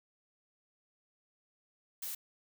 blue noise, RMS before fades -40 dBFS, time 2.02-2.15 s, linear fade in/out 5 ms, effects none

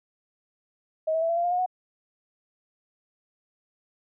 sine tone with pitch steps, 633 / 646.7 / 660.6 / 674.9 / 689.5 / 704.4 / 719.6 / 735.2 Hz, D#5 / E5 / E5 / E5 / F5 / F5 / F#5 / F#5, +30 / -33 / +4 / +41 / -22 / +15 / -48 / -11 cents, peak -22 dBFS, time 1.07-1.662 s, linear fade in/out 10 ms, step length 74 ms, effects none

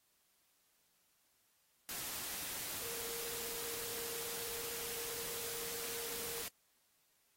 sine tone in noise, 466.2 Hz, A#4, in tune, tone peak -49 dBFS, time 2.82-6.42 s, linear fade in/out 0 ms, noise white, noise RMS -43 dBFS, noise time 1.89-6.48 s, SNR -9 dB, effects white hiss -75 dBFS RMS until 7.36 s + AAC 48 kbps

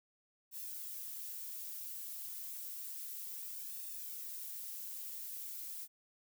violet noise with flanger, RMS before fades -45 dBFS, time 0.51-5.88 s, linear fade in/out 50 ms, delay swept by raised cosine 1.1 to 5 ms, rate 0.3 Hz, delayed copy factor +0.5, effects none

